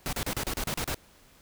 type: noise bursts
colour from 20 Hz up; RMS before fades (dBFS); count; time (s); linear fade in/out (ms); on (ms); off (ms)
pink; -31; 9; 0.06-0.944; 0; 68; 34
effects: pink hiss -58 dBFS RMS until 1.41 s